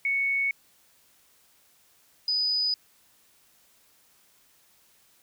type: tone pair in turn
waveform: sine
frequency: 2217 / 4977 Hz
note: C#7 / D#8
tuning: 0 / 0 cents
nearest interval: octave + major second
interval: 1400 cents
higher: second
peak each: -23 dBFS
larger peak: neither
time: 0.05-0.51 / 2.28-2.74 s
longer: neither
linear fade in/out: 2 ms
effects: white hiss -62 dBFS RMS until 5.22 s